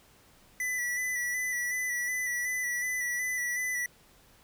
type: tone with vibrato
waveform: square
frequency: 1975.5 Hz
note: B6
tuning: in tune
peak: -30 dBFS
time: 0.6-3.86 s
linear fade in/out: 2 ms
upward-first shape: square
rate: 2.7 Hz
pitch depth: 23 cents each way
effects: pink hiss -60 dBFS RMS until 4.43 s

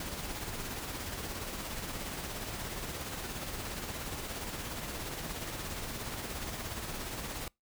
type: noise with tremolo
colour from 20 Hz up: pink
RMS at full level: -38 dBFS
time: 0-7.48 s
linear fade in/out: 2 ms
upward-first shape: sine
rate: 17 Hz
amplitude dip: 35%
effects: noise-tail reverb RT60 0.2 s tail -26 dB re dry

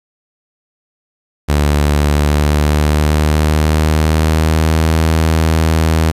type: tone with pitch glide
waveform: sawtooth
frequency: 73.5 to 80.15 Hz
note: D2 to E2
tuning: +2 to -48 cents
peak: -6 dBFS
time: 1.48-6.12 s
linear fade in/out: 20 ms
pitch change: +150 cents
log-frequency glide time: 2.11-4.94 s
effects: resampled to 32000 Hz + 7-bit

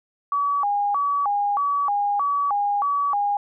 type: tone with vibrato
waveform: sine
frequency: 964 Hz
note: B5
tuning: 42 cents flat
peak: -19 dBFS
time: 0.32-3.37 s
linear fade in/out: 2 ms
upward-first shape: square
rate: 1.6 Hz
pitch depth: 290 cents each way
effects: none

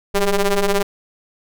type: ring-modulated tone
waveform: sawtooth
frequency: 198.6 Hz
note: G3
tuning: 23 cents sharp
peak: -8 dBFS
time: 0.14-0.83 s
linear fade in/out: 10 ms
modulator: 207 Hz
effects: none

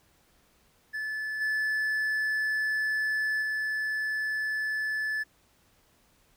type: tone with level steps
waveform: triangle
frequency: 1735 Hz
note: A6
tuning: 25 cents flat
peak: -29 / -24 / -26 dBFS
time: 0.93-5.24 s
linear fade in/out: 20 ms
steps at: 1.4 / 3.41 s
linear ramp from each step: 20 ms
effects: pink hiss -65 dBFS RMS until 6.36 s

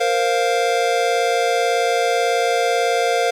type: chord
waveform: square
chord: Bb suspended second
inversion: none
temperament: just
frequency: 466.2 / 524.4 / 699.2 Hz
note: Bb4 / C5 / F5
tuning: 0 / +4 / +2 cents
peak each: -21 / -23 / -20 dBFS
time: 0-3.31 s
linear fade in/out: 10 ms
effects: low-pass 8000 Hz 12 dB/octave + 8-bit

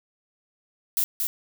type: noise with echo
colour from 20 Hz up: violet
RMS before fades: -23 dBFS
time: 0.97-1.04 s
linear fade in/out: 0 ms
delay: 230 ms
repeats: 1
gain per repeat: -3 dB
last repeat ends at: 1.27 s
effects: none

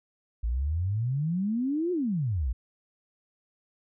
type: exponential two-way sweep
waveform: sine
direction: up then down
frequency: 53.9 to 368.9 to 53.9 Hz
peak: -25 dBFS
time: 0.43-2.53 s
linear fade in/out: 10 ms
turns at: 1.92 s
effects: none

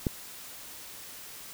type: click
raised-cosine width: 3 ms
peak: -13 dBFS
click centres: 0.068 s
effects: white hiss -45 dBFS RMS until 1.53 s

